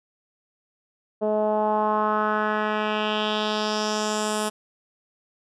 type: tone with low-pass filter sweep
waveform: 10% pulse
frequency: 213.1 Hz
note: G#3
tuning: 45 cents sharp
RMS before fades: -24 dBFS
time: 1.21-4.5 s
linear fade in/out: 20 ms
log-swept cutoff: 560 to 9900 Hz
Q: 2.8
effects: none